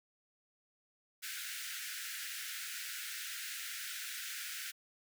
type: high-pass noise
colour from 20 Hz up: pink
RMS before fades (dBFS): -43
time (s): 1.22-4.72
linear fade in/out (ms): 20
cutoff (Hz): 1400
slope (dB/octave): 96
effects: none